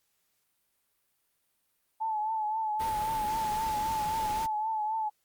sine tone with vibrato, 868 Hz, A5, 24 cents flat, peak -28 dBFS, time 2-5.1 s, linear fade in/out 20 ms, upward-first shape triangle, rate 3.8 Hz, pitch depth 58 cents each way
pink noise, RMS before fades -40 dBFS, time 2.79-4.47 s, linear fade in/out 20 ms
effects white hiss -75 dBFS RMS until 5.24 s + Opus 48 kbps

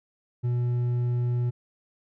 triangle tone with hard clipping, 121.7 Hz, B2, 25 cents flat, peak -24 dBFS, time 0.43-1.51 s, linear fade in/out 20 ms, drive 7 dB, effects none

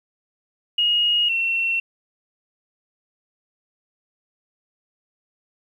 sine tone pair in turn, 2874 / 2713 Hz, F7 / E7, +49 / +49 cents, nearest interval minor second, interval 100 cents, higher first, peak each -16 / -19 dBFS, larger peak first, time 0.78-1.29 / 1.29-1.8 s, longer neither, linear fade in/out 5 ms, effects 9-bit

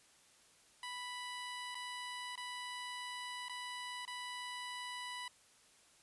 15% pulse tone with dropouts, 987.8 Hz, B5, in tune, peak -36 dBFS, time 0.83-5.28 s, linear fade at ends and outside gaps 2 ms, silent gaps 1.746-1.752 / 2.356-2.376 / 3.484-3.495 / 4.052-4.077 s, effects white hiss -66 dBFS RMS until 6.02 s + resampled to 24000 Hz

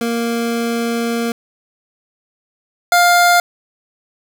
25% pulse tone pair in turn, 233.1 / 702.2 Hz, A#3 / F5, 0 / +9 cents, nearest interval octave + perfect fifth, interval 1909 cents, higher second, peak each -13 / -5 dBFS, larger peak second, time 0.01-1.32 / 2.92-3.4 s, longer first, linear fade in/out 2 ms, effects none

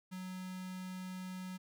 square tone with notch filter, 185 Hz, F#3, in tune, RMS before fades -44 dBFS, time 0.11-1.58 s, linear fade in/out 20 ms, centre 510 Hz, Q 1.3, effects none

